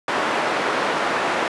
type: band-pass noise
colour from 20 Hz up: white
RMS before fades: -22 dBFS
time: 0.08-1.48 s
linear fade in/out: 2 ms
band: 290 to 1400 Hz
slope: 12 dB/octave
effects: resampled to 24000 Hz